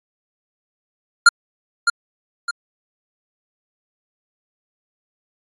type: tone with echo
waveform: square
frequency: 1400 Hz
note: F6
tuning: 4 cents sharp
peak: -5 dBFS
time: 1.26-1.29 s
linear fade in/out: 5 ms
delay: 610 ms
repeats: 2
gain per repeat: -8 dB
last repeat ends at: 2.51 s
effects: low-pass 12000 Hz 12 dB/octave + AAC 32 kbps